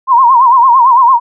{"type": "tone with vibrato", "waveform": "sine", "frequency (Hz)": 1000, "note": "B5", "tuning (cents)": 21, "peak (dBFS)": -3, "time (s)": [0.07, 1.2], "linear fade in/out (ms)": 50, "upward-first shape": "sine", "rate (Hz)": 8.9, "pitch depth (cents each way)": 130, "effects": []}